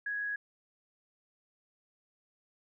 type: tone with amplitude modulation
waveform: sine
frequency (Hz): 1665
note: G#6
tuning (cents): +4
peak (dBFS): -31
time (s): 0.06-0.36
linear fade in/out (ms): 5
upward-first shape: sine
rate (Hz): 108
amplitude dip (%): 30
effects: none